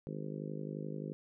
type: harmonic tone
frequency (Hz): 51.5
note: G#1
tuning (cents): -14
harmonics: 3 / 4 / 5 / 6 / 7 / 8 / 9 / 10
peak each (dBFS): -42 / -45 / -48 / -48 / -49 / -48 / -51 / -51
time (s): 0.07-1.13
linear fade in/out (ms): 0
effects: none